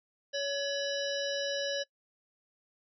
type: harmonic tone with a mistuned harmonic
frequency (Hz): 562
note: C#5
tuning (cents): +24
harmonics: 1 / 3 / 5 / 7 / 9 / 10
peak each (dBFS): -33 / -38 / -40 / -41 / -43 / -43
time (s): 0.33-1.84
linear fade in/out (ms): 20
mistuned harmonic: 5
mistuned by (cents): +100
effects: noise-tail reverb RT60 0.1 s tail -22 dB re dry